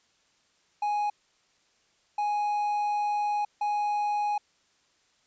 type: tone bursts at uneven times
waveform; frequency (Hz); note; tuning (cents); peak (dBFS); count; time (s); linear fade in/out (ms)
triangle; 830.6; G#5; 0; -23; 3; 0.82-1.1 / 2.18-3.45 / 3.61-4.38; 5
effects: white hiss -67 dBFS RMS until 5.26 s + resampled to 16000 Hz